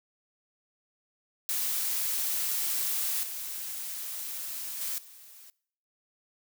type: noise with level steps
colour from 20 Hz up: blue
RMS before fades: -30 / -37 / -33 / -51 dBFS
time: 1.49-5.5 s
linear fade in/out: 0 ms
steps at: 3.23 / 4.81 / 4.98 s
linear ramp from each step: 2 ms
effects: noise-tail reverb RT60 0.6 s tail -22 dB re dry